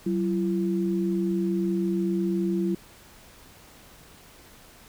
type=tone pair together; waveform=sine; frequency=189.2 / 339.3 Hz; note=F#3 / F4; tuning=+39 / -50 cents; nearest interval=minor seventh; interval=1011 cents; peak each=-25 / -26 dBFS; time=0.06-2.75 s; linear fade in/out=5 ms; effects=pink hiss -51 dBFS RMS until 4.88 s